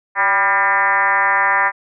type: tone with frequency modulation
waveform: sine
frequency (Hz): 1396.9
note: F6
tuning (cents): 0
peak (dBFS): -12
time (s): 0.15-1.72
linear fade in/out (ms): 50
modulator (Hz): 205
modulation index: 3
effects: none